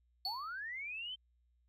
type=linear sweep; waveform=sine; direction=up; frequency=711 to 3136 Hz; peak=-40 dBFS; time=0.25-1.16 s; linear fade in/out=20 ms
type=tone with exponential decay; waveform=triangle; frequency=4435 Hz; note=C#8; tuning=in tune; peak=-32 dBFS; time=0.25-0.6 s; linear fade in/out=2 ms; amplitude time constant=76 ms
effects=tanh soft clip ceiling -28 dBFS + added 60 Hz sine -70 dBFS peak until 1.68 s